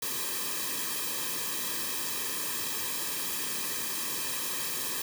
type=noise with comb filter; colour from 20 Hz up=white; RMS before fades=-33 dBFS; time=0.02-5.02 s; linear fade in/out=5 ms; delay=1.4 ms; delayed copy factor=-1; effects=none